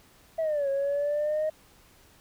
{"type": "exponential two-way sweep", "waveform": "sine", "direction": "down then up", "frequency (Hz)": [659.3, 546, 626], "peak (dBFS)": -23, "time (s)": [0.38, 1.5], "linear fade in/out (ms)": 10, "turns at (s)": 0.69, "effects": ["tanh soft clip ceiling -22 dBFS", "pink hiss -58 dBFS RMS until 2.2 s"]}